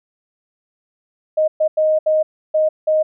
sine tone bursts at uneven times, 622.3 Hz, D#5, in tune, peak -12 dBFS, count 6, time 1.37-1.48 / 1.6-1.68 / 1.77-1.99 / 2.06-2.23 / 2.54-2.69 / 2.87-3.03 s, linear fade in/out 10 ms, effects none

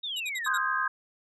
sine exponential sweep, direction down, 3785 to 1345 Hz, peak -31 dBFS, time 0.03-0.59 s, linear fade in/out 10 ms
25% pulse tone bursts, 3800 Hz, A#7, 33 cents sharp, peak -30 dBFS, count 5, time 0.16-0.578 s, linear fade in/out 10 ms, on 42 ms, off 52 ms
sine chord, Ab major seventh, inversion first, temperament equal with one note detuned, 1046.5 / 1244.5 / 1568 / 1638.3 Hz, C6 / Eb6 / G6 / Ab6, 0 / 0 / 0 / -24 cents, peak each -31 dBFS, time 0.46-0.88 s, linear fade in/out 5 ms
effects resampled to 32000 Hz

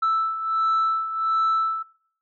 sine beating tone pair, 1319 / 1320.4 Hz, E6 / E6, +1 / +2 cents, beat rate 1.4 Hz, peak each -20 / -25 dBFS, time 0.02-1.83 s, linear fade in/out 10 ms, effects noise-tail reverb RT60 0.6 s tail -22 dB re dry + tanh soft clip ceiling -16 dBFS

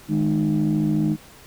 sine tone cluster, 156.2 / 210.2 / 307.4 Hz, D#3 / G#3 / D#4, +7 / +21 / -21 cents, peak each -21 dBFS, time 0.08-1.17 s, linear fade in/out 50 ms, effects tanh soft clip ceiling -13 dBFS + pink hiss -47 dBFS RMS until 1.46 s

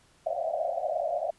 white band-pass noise, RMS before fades -30 dBFS, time 0.26-1.31 s, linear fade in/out 10 ms, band 570 to 720 Hz, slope 96 dB/octave, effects pink hiss -62 dBFS RMS until 1.38 s + resampled to 24000 Hz

